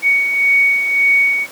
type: beating tone pair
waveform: sine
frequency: 2234 / 2235.8 Hz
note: C#7 / C#7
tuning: +13 / +14 cents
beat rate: 1.8 Hz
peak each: -20 / -11 dBFS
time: 0.02-1.47 s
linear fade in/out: 50 ms
effects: pink hiss -35 dBFS RMS until 1.51 s + high-pass 300 Hz 12 dB/octave